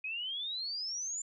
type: exponential sweep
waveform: sine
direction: up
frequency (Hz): 2489 to 7220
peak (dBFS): -35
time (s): 0.04-1.22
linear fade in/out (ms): 5
effects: none